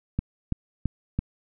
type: click train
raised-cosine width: 5 ms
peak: -12 dBFS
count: 4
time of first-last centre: 0.19-1.19 s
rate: 3 Hz
effects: none